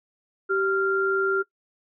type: tone pair together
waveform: sine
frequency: 387.3 / 1389 Hz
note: G4 / F6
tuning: -21 / -10 cents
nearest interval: octave + minor seventh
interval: 2211 cents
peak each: -23 dBFS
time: 0.49-1.43 s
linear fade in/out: 20 ms
effects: noise-tail reverb RT60 0.1 s tail -20 dB re dry